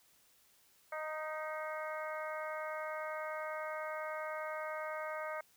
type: harmonic tone with a mistuned harmonic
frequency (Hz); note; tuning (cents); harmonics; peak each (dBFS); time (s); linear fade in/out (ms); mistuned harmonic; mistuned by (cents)
310; D#4; -6; 2 / 3 / 4 / 5 / 6 / 7; -41 / -47 / -44 / -47 / -51 / -49; 0.92-5.41; 5; 6; +31
effects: white hiss -68 dBFS RMS until 5.56 s